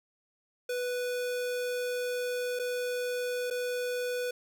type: tone with dropouts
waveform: square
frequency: 493.9 Hz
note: B4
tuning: in tune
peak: -31 dBFS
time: 0.69-4.31 s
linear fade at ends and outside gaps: 5 ms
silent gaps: 2.591-2.595 / 3.502-3.508 s
effects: 10-bit